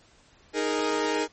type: chord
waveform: sawtooth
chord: D# suspended fourth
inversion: none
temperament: equal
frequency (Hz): 311.1 / 415.3 / 466.2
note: D#4 / G#4 / A#4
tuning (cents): 0 / 0 / 0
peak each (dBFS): -25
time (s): 0.53-1.28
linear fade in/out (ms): 50
effects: pink hiss -58 dBFS RMS until 1.32 s + MP3 32 kbps